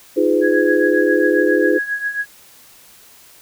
sine chord, F half-diminished seventh, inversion third, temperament equal with one note detuned, 311.1 / 349.2 / 415.3 / 506.6 Hz, Eb4 / F4 / Ab4 / Cb5, 0 / 0 / 0 / +44 cents, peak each -18 dBFS, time 0.16-1.79 s, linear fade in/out 20 ms
sine tone with tremolo, 1661.2 Hz, G#6, in tune, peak -16 dBFS, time 0.41-2.26 s, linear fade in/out 50 ms, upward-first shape triangle, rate 7.4 Hz, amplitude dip 80%
effects white hiss -46 dBFS RMS until 3.41 s

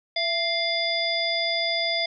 harmonic tone with a mistuned harmonic, 698.5 Hz, F5, in tune, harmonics 1 / 3 / 5 / 7, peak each -28 / -28 / -28 / -28 dBFS, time 0.16-2.06 s, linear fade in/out 5 ms, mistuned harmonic 1, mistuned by -68 cents, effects none

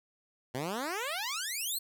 10% pulse exponential sweep, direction up, 120.1 to 4421 Hz, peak -25 dBFS, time 0.54-1.79 s, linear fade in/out 10 ms, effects none

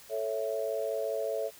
sine chord, A major, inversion none, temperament equal, 440 / 554.4 / 659.3 Hz, A4 / C#5 / E5, 0 / 0 / 0 cents, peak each -34 dBFS, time 0.09-1.51 s, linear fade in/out 50 ms, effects white hiss -53 dBFS RMS until 1.59 s

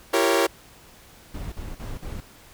sawtooth chord, E diminished seventh, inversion none, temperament equal with one note detuned, 337.9 / 392 / 466.2 / 554.4 Hz, E4 / G4 / Bb4 / Db5, +43 / 0 / 0 / 0 cents, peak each -20 dBFS, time 0.13-0.47 s, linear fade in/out 10 ms
brown noise bursts, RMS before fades -33 dBFS, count 4, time 1.34-2.204 s, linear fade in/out 5 ms, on 180 ms, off 48 ms
effects pink hiss -50 dBFS RMS until 2.53 s

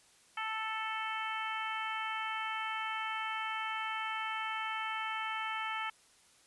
harmonic tone, 440 Hz, A4, in tune, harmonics 2 / 3 / 4 / 5 / 6 / 7, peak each -40 / -39 / -43 / -42 / -45 / -45 dBFS, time 0.37-5.9 s, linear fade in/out 5 ms, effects white hiss -64 dBFS RMS until 6.46 s + resampled to 24000 Hz

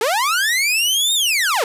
sawtooth linear two-way sweep, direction up then down, 400 to 3741 to 400 Hz, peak -12 dBFS, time 0.01-1.64 s, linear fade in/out 2 ms, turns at 1.14 s, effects resampled to 32000 Hz + 7-bit

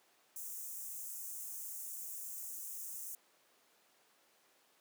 white high-pass noise, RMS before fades -45 dBFS, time 0.36-3.15 s, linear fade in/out 2 ms, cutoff 6300 Hz, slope 48 dB/octave, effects pink hiss -69 dBFS RMS until 4.8 s + high-pass 400 Hz 12 dB/octave

